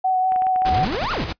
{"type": "tone with vibrato", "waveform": "sine", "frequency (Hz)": 747, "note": "F#5", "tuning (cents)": 16, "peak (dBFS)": -16, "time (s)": [0.04, 0.85], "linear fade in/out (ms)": 10, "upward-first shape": "sine", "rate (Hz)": 5.2, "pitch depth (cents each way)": 15}
{"type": "clicks", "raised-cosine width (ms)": 0.5, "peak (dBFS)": -20, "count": 8, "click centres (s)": [0.321, 0.361, 0.421, 0.468, 0.561, 0.62, 0.651, 0.689]}
{"type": "noise with tremolo", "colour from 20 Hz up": "pink", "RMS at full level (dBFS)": -26, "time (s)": [0.65, 1.33], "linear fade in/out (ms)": 10, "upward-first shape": "square", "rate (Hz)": 11, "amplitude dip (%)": 45}
{"type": "exponential two-way sweep", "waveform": "40% pulse", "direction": "up then down", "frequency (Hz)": [49, 1482, 49], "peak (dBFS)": -22, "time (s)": [0.67, 1.28], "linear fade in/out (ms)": 50, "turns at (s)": 1.12}
{"effects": ["noise-tail reverb RT60 0.1 s tail -23 dB re dry", "resampled to 11025 Hz"]}